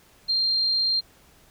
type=tone; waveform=sine; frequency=4186 Hz; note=C8; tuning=in tune; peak=-20 dBFS; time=0.28-1.01 s; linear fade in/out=20 ms; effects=pink hiss -56 dBFS RMS until 1.5 s